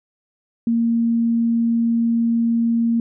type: tone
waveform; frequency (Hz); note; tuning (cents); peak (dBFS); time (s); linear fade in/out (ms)
sine; 231.6; A#3; -11; -15; 0.67-3; 2
effects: none